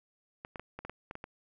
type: clicks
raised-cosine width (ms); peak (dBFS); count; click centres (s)
0.5; -26; 9; 0.449 / 0.558 / 0.596 / 0.79 / 0.85 / 0.896 / 1.111 / 1.154 / 1.241
effects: none